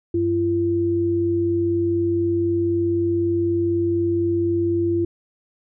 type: tone pair together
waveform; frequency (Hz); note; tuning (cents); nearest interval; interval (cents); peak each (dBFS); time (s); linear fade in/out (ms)
sine; 97.1 / 340.5; G2 / F4; -16 / -44; octave + minor seventh; 2172; -26 / -18; 0.14-5.05; 5
effects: none